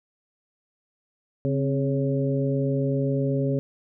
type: harmonic tone with a mistuned harmonic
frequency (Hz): 138.59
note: C#3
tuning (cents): 0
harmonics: 1 / 2 / 3 / 4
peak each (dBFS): -24 / -27 / -29 / -30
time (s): 1.45-3.59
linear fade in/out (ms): 0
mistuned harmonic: 2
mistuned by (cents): -69
effects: none